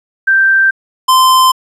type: tone pair in turn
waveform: sine / square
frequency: 1568 / 1035.5 Hz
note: G6 / C6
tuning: 0 / -18 cents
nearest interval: perfect fifth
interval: 718 cents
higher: first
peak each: -6 dBFS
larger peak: neither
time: 0.27-0.71 / 1.08-1.52 s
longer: neither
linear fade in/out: 10 ms
effects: resampled to 32000 Hz + 8-bit